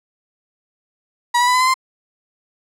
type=tone with pitch steps; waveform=35% pulse; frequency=963 / 978.7 / 994.7 / 1010.9 / 1027.4 / 1044.1 Hz; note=B5 / B5 / B5 / B5 / C6 / C6; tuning=-44 / -16 / +12 / +40 / -32 / -4 cents; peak=-11 dBFS; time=1.34-1.742 s; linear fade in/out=10 ms; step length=67 ms; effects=low-pass 10000 Hz 12 dB/octave